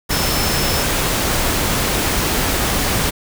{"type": "tone in noise", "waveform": "sine", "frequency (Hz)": 5274, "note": "E8", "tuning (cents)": 0, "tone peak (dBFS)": -25, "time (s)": [0.1, 0.84], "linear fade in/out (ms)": 20, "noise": "pink", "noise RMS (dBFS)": -18, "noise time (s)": [0.09, 3.11], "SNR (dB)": -10, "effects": []}